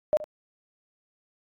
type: tone with echo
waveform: sine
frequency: 609 Hz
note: D#5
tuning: 37 cents flat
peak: -18 dBFS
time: 0.13-0.17 s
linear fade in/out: 0 ms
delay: 71 ms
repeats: 1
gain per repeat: -15 dB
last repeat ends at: 0.241 s
effects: AAC 64 kbps